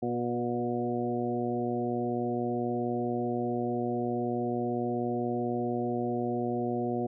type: harmonic tone with a mistuned harmonic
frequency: 120.4 Hz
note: B2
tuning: 44 cents flat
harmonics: 1 / 2 / 3 / 4 / 5 / 6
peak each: -38 / -32 / -33 / -37 / -40 / -36 dBFS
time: 0.02-7.07 s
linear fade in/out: 10 ms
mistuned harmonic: 4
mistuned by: +15 cents
effects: none